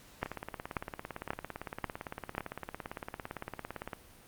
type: two click trains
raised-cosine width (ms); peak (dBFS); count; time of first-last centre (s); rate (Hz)
0.5; -23 / -16; 66 / 5; 0.26-3.932 / 0.23-2.381; 17.7 / 1.86
effects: pink hiss -57 dBFS RMS until 4.27 s + Opus 48 kbps